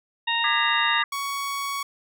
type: harmonic tone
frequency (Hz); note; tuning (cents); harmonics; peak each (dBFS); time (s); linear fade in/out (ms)
929; A#5; -6; 1 / 2 / 3 / 4; -27 / -27 / -27 / -27; 0.27-1.03; 10
type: chord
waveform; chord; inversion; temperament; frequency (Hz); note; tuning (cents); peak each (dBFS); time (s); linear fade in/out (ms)
sine; G# diminished; second; just; 1196.1 / 1661.2 / 1993.5; D6 / G#6 / B6; +31 / 0 / +16; -26 / -28 / -28; 0.44-1.04; 2
type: tone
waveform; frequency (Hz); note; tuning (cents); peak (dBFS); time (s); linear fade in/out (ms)
sawtooth; 1118; C#6; +14; -23; 1.12-1.83; 5
effects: none